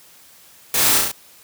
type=noise with echo; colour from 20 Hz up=white; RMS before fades=-19 dBFS; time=0.74-0.98 s; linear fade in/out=2 ms; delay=34 ms; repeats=4; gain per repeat=-2 dB; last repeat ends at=1.116 s; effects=white hiss -48 dBFS RMS until 1.43 s + high-pass 60 Hz 12 dB/octave